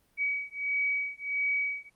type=beating tone pair; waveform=sine; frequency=2268 / 2269.5 Hz; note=C#7 / C#7; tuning=+39 / +40 cents; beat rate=1.5 Hz; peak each=-31 dBFS; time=0.17-1.9 s; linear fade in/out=50 ms; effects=pink hiss -69 dBFS RMS until 1.95 s + Opus 32 kbps